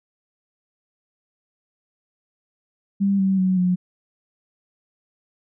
sine tone with pitch steps, 197.9 / 192.04 / 186.36 / 180.85 Hz, G3 / G3 / F#3 / F#3, +17 / -35 / +13 / -39 cents, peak -16 dBFS, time 3-3.76 s, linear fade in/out 20 ms, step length 190 ms, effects none

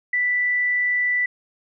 sine tone, 1975.5 Hz, B6, in tune, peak -18 dBFS, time 0.13-1.26 s, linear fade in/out 5 ms, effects none

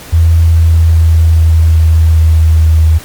sine tone with pitch steps, 82.41 / 81.94 / 81.46 / 80.99 / 80.53 / 80.06 / 79.6 Hz, E2 / E2 / E2 / E2 / E2 / D#2 / D#2, 0 / -10 / -20 / -30 / -40 / +50 / +40 cents, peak -3 dBFS, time 0.12-2.99 s, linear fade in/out 20 ms, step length 410 ms, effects pink hiss -30 dBFS RMS until 3.04 s + MP3 96 kbps

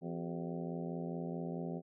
harmonic tone with a mistuned harmonic, 84.7 Hz, E2, 48 cents sharp, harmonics 2 / 3 / 4 / 5 / 6 / 7 / 8 / 9, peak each -40 / -44 / -46 / -48 / -50 / -51 / -52 / -53 dBFS, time 0.01-1.82 s, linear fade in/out 50 ms, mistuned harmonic 4, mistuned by +140 cents, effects none

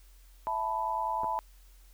sine chord, E suspended fourth, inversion none, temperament just, 659.3 / 879 / 988.9 Hz, E5 / A5 / B5, 0 / -2 / +2 cents, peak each -38 / -32 / -32 dBFS, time 0.47-1.39 s, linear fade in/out 0 ms
clicks, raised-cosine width 1 ms, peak -27 dBFS, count 2, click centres 1.234 / 1.244 s
effects added 44 Hz sine -53 dBFS peak until 1.93 s + white hiss -64 dBFS RMS until 1.93 s

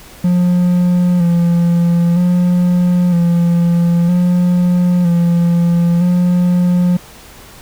triangle tone with vibrato, 174.6 Hz, F3, in tune, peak -7 dBFS, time 0.24-6.97 s, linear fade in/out 5 ms, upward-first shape square, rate 0.52 Hz, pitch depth 32 cents each way, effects pink hiss -38 dBFS RMS until 7.61 s

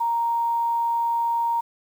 sine tone, 932.3 Hz, A#5, in tune, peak -20 dBFS, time 0-1.61 s, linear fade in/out 10 ms, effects 8-bit

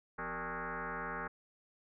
sine tone with frequency modulation, 170.3 Hz, F3, 43 cents flat, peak -37 dBFS, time 0.18-1.28 s, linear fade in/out 10 ms, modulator 211 Hz, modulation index 7.7, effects none

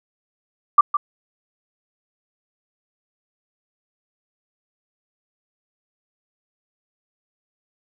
sine tone with echo, 1174.7 Hz, D6, in tune, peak -6 dBFS, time 0.78-0.81 s, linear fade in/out 5 ms, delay 160 ms, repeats 1, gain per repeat -10 dB, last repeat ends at 0.97 s, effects none

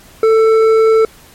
sine tone with hard clipping, 443.7 Hz, A4, 14 cents sharp, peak -8 dBFS, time 0.23-1.05 s, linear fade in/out 2 ms, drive 7 dB, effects pink hiss -42 dBFS RMS until 1.34 s + MP3 64 kbps

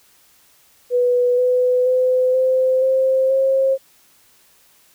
sine tone with pitch steps, 492 / 500.3 / 508.8 / 517.4 / 526.1 / 535 Hz, B4 / B4 / C5 / C5 / C5 / C5, -7 / +22 / -48 / -19 / +9 / +38 cents, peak -13 dBFS, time 0.9-3.78 s, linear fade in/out 50 ms, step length 480 ms, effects white hiss -54 dBFS RMS until 4.94 s

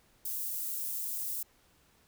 white high-pass noise, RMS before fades -36 dBFS, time 0.25-1.43 s, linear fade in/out 5 ms, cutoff 11000 Hz, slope 12 dB/octave, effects pink hiss -66 dBFS RMS until 2.07 s

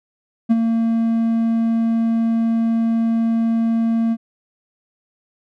triangle tone with ADSR envelope, 228 Hz, A#3, 38 cents flat, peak -7 dBFS, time 0.49-4.17 s, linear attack 23 ms, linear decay 32 ms, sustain -6 dB, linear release 49 ms, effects none

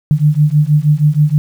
sine beating tone pair, 146.83 / 153.13 Hz, D3 / D#3, 0 / -27 cents, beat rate 6.3 Hz, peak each -11 dBFS, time 0.11-1.38 s, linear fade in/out 0 ms, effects 7-bit

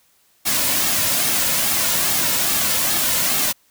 white noise with flanger, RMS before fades -19 dBFS, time 0.45-3.53 s, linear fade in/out 20 ms, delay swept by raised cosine 2 to 2.59 ms, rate 2.4 Hz, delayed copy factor -0.5, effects white hiss -59 dBFS RMS until 3.7 s

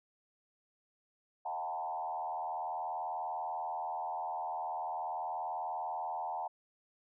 sine tone with frequency modulation, 811 Hz, G#5, 41 cents flat, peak -35 dBFS, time 1.45-6.48 s, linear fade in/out 10 ms, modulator 80.4 Hz, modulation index 1.7, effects none

